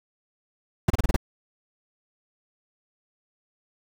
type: noise bursts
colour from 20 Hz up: brown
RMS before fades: -19 dBFS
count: 6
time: 0.88-1.163 s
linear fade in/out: 5 ms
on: 23 ms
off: 29 ms
effects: none

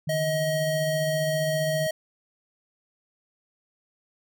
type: tone with tremolo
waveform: sine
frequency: 153.2 Hz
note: D#3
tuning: 27 cents flat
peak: -26 dBFS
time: 0.07-1.87 s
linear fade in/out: 5 ms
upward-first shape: sine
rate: 15 Hz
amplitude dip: 50%
type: tone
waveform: square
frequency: 632 Hz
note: D#5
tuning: 27 cents sharp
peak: -25 dBFS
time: 0.09-1.91 s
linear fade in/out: 5 ms
effects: none

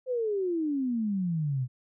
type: exponential sweep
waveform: sine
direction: down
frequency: 523.3 to 121.9 Hz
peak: -26 dBFS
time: 0.06-1.68 s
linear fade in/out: 50 ms
effects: none

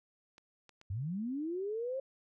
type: clicks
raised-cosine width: 0.2 ms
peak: -38 dBFS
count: 3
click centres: 0.381 / 0.693 / 0.814 s
type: linear sweep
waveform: sine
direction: up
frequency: 86.6 to 544 Hz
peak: -34 dBFS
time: 0.9-2 s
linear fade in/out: 5 ms
effects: none

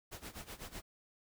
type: noise with tremolo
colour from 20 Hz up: pink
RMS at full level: -45 dBFS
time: 0.11-0.82 s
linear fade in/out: 20 ms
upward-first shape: sine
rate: 8 Hz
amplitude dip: 85%
effects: none

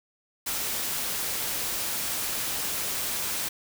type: noise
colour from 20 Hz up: white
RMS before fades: -30 dBFS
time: 0.46-3.49 s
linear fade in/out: 10 ms
effects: none

